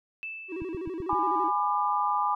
sine tone with exponential decay, 2637 Hz, E7, in tune, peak -32 dBFS, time 0.23-1.34 s, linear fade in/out 0 ms, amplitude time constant 240 ms
triangle tone with vibrato, 349.2 Hz, F4, in tune, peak -30 dBFS, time 0.48-1.52 s, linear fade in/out 50 ms, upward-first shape square, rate 12 Hz, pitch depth 130 cents each way
click train, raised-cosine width 5 ms, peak -27 dBFS, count 5, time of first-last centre 0.62-1.13 s, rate 7.84 Hz
sine chord, G# diminished, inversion none, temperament just, 830.6 / 996.7 / 1196.1 Hz, G#5 / B5 / D6, 0 / +16 / +31 cents, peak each -28 dBFS, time 1.09-2.35 s, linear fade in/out 5 ms
effects none

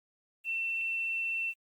sine tone with quantisation, 2692 Hz, E7, 36 cents sharp, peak -30 dBFS, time 0.44-1.54 s, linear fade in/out 50 ms, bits 10, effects Opus 24 kbps

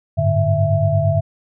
sine tone cluster, 97.4 / 106.2 / 147 / 663 Hz, G2 / G#2 / D3 / E5, -11 / +39 / +2 / +10 cents, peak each -19 dBFS, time 0.17-1.21 s, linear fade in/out 20 ms, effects none

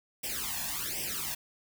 white noise with flanger, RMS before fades -35 dBFS, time 0.23-1.35 s, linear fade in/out 10 ms, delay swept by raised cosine 0.36 to 1.18 ms, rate 1.3 Hz, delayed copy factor +1, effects none

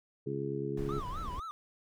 harmonic tone, 69.3 Hz, C#2, in tune, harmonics 2 / 3 / 4 / 5 / 6, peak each -38 / -43 / -42 / -39 / -37 dBFS, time 0.26-1 s, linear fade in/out 10 ms
brown noise, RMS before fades -40 dBFS, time 0.77-1.4 s, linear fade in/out 5 ms
triangle tone with vibrato, 1141 Hz, C#6, 50 cents sharp, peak -37 dBFS, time 0.89-1.51 s, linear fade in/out 0 ms, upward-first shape sine, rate 4 Hz, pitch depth 270 cents each way
effects none

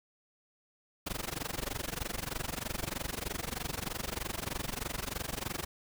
pink noise with amplitude modulation, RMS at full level -34 dBFS, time 1.06-5.65 s, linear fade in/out 10 ms, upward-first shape sine, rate 23.2 Hz, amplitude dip 95%, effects none

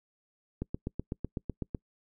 click train, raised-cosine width 3 ms, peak -20 dBFS, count 10, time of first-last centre 0.62-1.748 s, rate 7.98 Hz, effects noise-tail reverb RT60 0.1 s tail -26 dB re dry

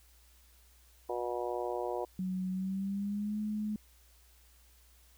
harmonic tone, 121.1 Hz, B2, 34 cents flat, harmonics 3 / 4 / 5 / 6 / 7 / 8, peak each -38 / -38 / -40 / -40 / -46 / -43 dBFS, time 1.09-2.05 s, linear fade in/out 5 ms
sine tone with pitch glide, 185.7 to 212.1 Hz, F#3 to G#3, +7 to +37 cents, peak -32 dBFS, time 2.19-3.76 s, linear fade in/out 2 ms, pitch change +230 cents, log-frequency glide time 2.51-3.38 s
effects added 60 Hz sine -61 dBFS peak until 5.17 s + white hiss -65 dBFS RMS until 5.17 s

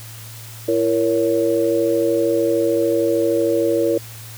sine chord, A# diminished, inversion second, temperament just, 335.6 / 466.2 / 559.4 Hz, E4 / A#4 / C#5, +31 / 0 / +16 cents, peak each -19 / -19 / -20 dBFS, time 0.68-3.98 s, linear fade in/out 5 ms, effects added 112 Hz sine -36 dBFS peak until 4.37 s + white hiss -39 dBFS RMS until 4.37 s

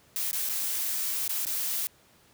blue noise with dropouts, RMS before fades -30 dBFS, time 0.16-1.87 s, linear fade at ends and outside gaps 0 ms, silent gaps 0.312-0.33 / 0.489-0.495 / 1.278-1.294 / 1.452-1.468 s, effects pink hiss -60 dBFS RMS until 2.33 s + high-pass 80 Hz 12 dB/octave

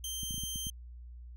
15% pulse tone, 3140 Hz, G7, 2 cents sharp, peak -29 dBFS, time 0.04-0.7 s, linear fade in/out 2 ms
clicks, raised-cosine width 5 ms, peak -30 dBFS, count 7, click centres 0.233 / 0.308 / 0.343 / 0.38 / 0.436 / 0.558 / 0.669 s
effects added 60 Hz sine -45 dBFS peak until 1.36 s

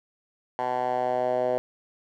10% pulse tone with band-pass filter sweep, 125.3 Hz, B2, 25 cents sharp, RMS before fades -26 dBFS, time 0.59-1.58 s, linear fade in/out 0 ms, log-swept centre 890 to 570 Hz, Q 3.4, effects none

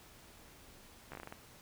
slowing click train, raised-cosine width 0.5 ms, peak -30 dBFS, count 8, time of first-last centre 1.12-1.325 s, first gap 14 ms, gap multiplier 1.24, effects pink hiss -58 dBFS RMS until 1.61 s

